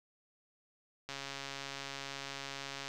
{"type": "click train", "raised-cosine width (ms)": 0.2, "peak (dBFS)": -24, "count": 248, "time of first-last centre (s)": [1.09, 2.88], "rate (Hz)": 138, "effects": []}